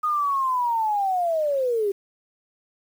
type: linear sweep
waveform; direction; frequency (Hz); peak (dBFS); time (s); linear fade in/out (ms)
sine; down; 1244.5 to 386.4; -20; 0.03-1.92; 10
effects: 8-bit